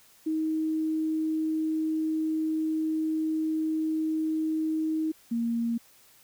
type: tone pair in turn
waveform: sine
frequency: 315.4 / 232.6 Hz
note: D#4 / A#3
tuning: +24 / -4 cents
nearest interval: perfect fourth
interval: 528 cents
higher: first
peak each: -25 dBFS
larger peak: neither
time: 0.26-5.12 / 5.31-5.78 s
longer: first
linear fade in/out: 10 ms
effects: white hiss -58 dBFS RMS until 6.23 s